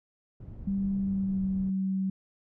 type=low-pass noise; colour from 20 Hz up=white; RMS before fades=-42 dBFS; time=0.4-1.7 s; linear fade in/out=5 ms; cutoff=110 Hz; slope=12 dB/octave
type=tone with pitch glide; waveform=sine; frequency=196 to 190.86 Hz; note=G3 to G3; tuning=0 to -46 cents; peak=-26 dBFS; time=0.67-2.1 s; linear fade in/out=5 ms; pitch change=-46 cents; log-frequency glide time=0.96-1.46 s
effects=none